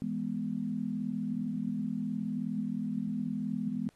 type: chord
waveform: sine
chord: E major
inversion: none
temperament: equal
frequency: 164.81 / 207.7 / 246.9 Hz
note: E3 / G#3 / B3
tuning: 0 / 0 / 0 cents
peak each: -39 / -34 / -35 dBFS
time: 0.02-3.89 s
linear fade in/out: 0 ms
effects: pink hiss -68 dBFS RMS until 3.95 s + AAC 32 kbps